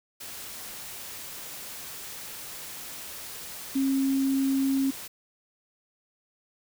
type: tone in noise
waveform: sine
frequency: 270 Hz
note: C#4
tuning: 45 cents flat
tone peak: -22 dBFS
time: 3.75-4.91 s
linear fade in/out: 10 ms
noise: white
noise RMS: -40 dBFS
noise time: 0.2-5.08 s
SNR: +15 dB
effects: none